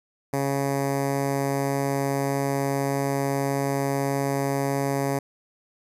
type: tone with notch filter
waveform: 10% pulse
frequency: 138.59 Hz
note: C#3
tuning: in tune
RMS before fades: -25 dBFS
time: 0.33-5.19 s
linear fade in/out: 5 ms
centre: 3300 Hz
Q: 0.75
effects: resampled to 32000 Hz